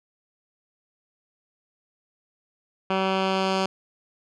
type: tone with low-pass filter sweep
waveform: 10% pulse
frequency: 190.7 Hz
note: G3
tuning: 47 cents flat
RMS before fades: -24 dBFS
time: 2.9-3.66 s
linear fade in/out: 2 ms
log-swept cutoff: 2600 to 5100 Hz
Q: 1.3
effects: none